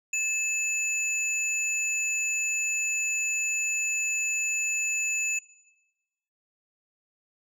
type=tone pair together; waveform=sine; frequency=2607 / 6960 Hz; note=E7 / A8; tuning=-20 / -20 cents; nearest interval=octave + perfect fourth; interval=1700 cents; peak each=-26 / -27 dBFS; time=0.13-5.39 s; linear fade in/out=5 ms; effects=noise-tail reverb RT60 1.0 s tail -19 dB re dry + tanh soft clip ceiling -20 dBFS